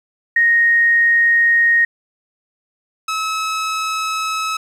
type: tone pair in turn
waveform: sine / sawtooth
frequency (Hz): 1864.7 / 1291.6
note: A#6 / E6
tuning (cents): 0 / -36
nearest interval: tritone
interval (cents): 636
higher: first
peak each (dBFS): -10 / -15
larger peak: first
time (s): 0.36-1.85 / 3.08-4.57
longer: neither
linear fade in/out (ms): 5
effects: low-pass 9000 Hz 12 dB/octave + 8-bit